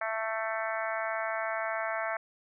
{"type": "harmonic tone", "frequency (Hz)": 221.7, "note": "A3", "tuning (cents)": 13, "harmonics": [3, 4, 5, 6, 7, 8, 9, 10], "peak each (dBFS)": [-34, -39, -40, -38, -39, -40, -42, -42], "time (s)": [0.01, 2.17], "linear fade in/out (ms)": 5, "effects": []}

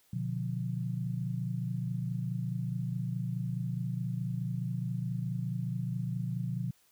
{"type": "chord", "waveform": "sine", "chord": "B diminished", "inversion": "none", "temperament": "just", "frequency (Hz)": [123.47, 148.16, 177.8], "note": ["B2", "D3", "F3"], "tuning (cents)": [0, 16, 31], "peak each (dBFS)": [-34, -38, -36], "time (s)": [0.13, 6.71], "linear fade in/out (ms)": 5, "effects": ["white hiss -67 dBFS RMS until 6.91 s"]}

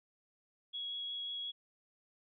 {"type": "tone with vibrato", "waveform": "sine", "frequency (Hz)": 3332, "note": "G#7", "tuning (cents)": 5, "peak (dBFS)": -38, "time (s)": [0.73, 1.52], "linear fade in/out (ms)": 20, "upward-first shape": "triangle", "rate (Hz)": 5.6, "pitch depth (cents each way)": 8, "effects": []}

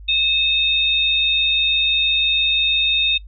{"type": "tone pair together", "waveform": "sine", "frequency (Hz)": [2600, 3677], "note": ["E7", "A#7"], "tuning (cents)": [-24, -24], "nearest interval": "tritone", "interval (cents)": 600, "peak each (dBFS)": [-20, -16], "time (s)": [0.08, 3.18], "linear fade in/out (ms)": 10, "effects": ["noise-tail reverb RT60 0.1 s tail -19 dB re dry", "added 50 Hz sine -35 dBFS peak until 3.27 s"]}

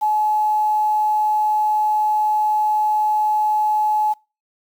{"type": "tone with quantisation", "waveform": "sine", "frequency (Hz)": 852, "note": "G#5", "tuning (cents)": 44, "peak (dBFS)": -15, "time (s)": [0.01, 4.14], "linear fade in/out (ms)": 20, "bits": 7, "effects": ["noise-tail reverb RT60 0.3 s tail -25 dB re dry"]}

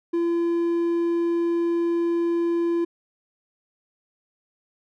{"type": "tone", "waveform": "triangle", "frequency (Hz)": 340, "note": "F4", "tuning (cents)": -46, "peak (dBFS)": -18, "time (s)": [0.13, 2.85], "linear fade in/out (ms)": 10, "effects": []}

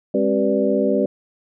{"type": "tone cluster", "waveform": "sine", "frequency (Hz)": [205.7, 269.8, 386.1, 490.6, 586], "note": ["G#3", "C#4", "G4", "B4", "D5"], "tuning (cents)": [-16, -47, -26, -12, -4], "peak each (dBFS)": -22, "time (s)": [0.14, 1.06], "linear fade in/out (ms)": 5, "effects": []}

